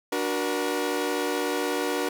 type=chord; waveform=sawtooth; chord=D augmented; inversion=none; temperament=equal with one note detuned; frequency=293.7 / 370 / 476.5 Hz; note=D4 / F#4 / A#4; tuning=0 / 0 / +38 cents; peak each=-26 / -26 / -25 dBFS; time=0.12-2.09 s; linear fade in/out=5 ms; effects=none